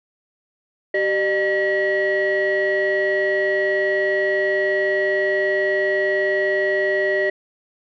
sine tone cluster, 386.2 / 605 / 1919 Hz, G4 / D#5 / A#6, -26 / -49 / +50 cents, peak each -20 dBFS, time 0.94-7.3 s, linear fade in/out 5 ms, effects tanh soft clip ceiling -12 dBFS

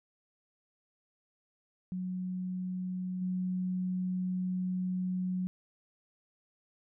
sine tone with level steps, 183.5 Hz, F#3, 14 cents flat, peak -33 / -30 dBFS, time 1.92-5.47 s, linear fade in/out 0 ms, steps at 3.21 s, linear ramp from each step 10 ms, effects none

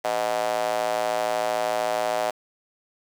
square tone with high-pass filter, 56.5 Hz, A1, 47 cents sharp, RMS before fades -25 dBFS, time 0.04-2.31 s, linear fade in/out 10 ms, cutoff 650 Hz, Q 4.6, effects low-pass 11000 Hz 12 dB/octave + 7-bit

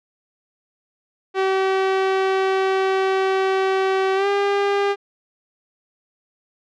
sawtooth tone with pitch glide, 382.6 to 401.6 Hz, G4 to G4, -42 to +42 cents, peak -13 dBFS, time 1.34-4.96 s, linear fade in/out 50 ms, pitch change +84 cents, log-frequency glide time 4.15-4.27 s, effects low-pass 3000 Hz 12 dB/octave

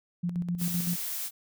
sine tone with tremolo, 174.61 Hz, F3, in tune, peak -26 dBFS, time 0.23-0.96 s, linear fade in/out 10 ms, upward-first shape square, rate 7.8 Hz, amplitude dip 55%
blue noise, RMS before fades -34 dBFS, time 0.58-1.31 s, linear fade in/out 50 ms
effects none

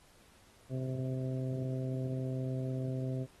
harmonic tone, 130.1 Hz, C3, 9 cents flat, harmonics 1 / 2 / 3 / 4 / 5, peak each -34 / -40 / -44 / -46 / -48 dBFS, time 0.69-3.27 s, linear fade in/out 50 ms, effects pink hiss -63 dBFS RMS until 3.4 s + AAC 32 kbps

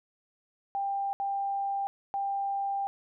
sine tone bursts at uneven times, 793 Hz, G5, 20 cents sharp, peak -28 dBFS, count 3, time 0.75-1.13 / 1.2-1.87 / 2.14-2.87 s, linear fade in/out 0 ms, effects none

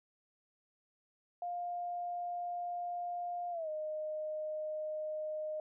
sine tone with pitch glide, 704 to 616.4 Hz, F5 to D#5, +14 to -16 cents, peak -36 dBFS, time 1.42-5.6 s, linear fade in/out 2 ms, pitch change -230 cents, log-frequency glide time 3.51-3.69 s, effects none

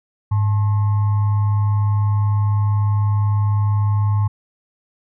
sine tone with frequency modulation, 103 Hz, G#2, 14 cents flat, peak -14 dBFS, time 0.31-4.28 s, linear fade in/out 10 ms, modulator 971 Hz, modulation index 0.23, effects none

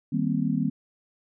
sine chord, C minor seventh, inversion first, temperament just, 156.98 / 196.22 / 235.5 / 261.6 Hz, Eb3 / G3 / Bb3 / C4, +16 / +2 / +18 / 0 cents, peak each -28 dBFS, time 0.12-0.7 s, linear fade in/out 10 ms, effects none

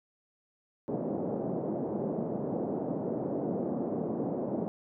pink band-pass noise, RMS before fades -33 dBFS, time 0.88-4.68 s, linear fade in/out 0 ms, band 170 to 630 Hz, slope 24 dB/octave, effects none

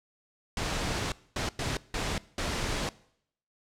pink noise bursts at uneven times, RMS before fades -31 dBFS, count 5, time 0.57-1.12 / 1.36-1.49 / 1.59-1.77 / 1.94-2.18 / 2.38-2.89 s, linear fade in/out 2 ms, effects noise-tail reverb RT60 0.7 s tail -21 dB re dry + low-pass 7000 Hz 12 dB/octave

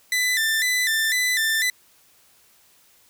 sawtooth tone with vibrato, 1887 Hz, A#6, 21 cents sharp, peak -16 dBFS, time 0.12-1.7 s, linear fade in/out 2 ms, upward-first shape square, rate 2 Hz, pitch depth 100 cents each way, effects white hiss -57 dBFS RMS until 3.09 s

